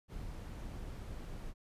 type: noise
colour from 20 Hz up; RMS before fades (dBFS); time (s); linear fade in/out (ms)
brown; -44; 0.08-1.54; 50
effects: resampled to 32000 Hz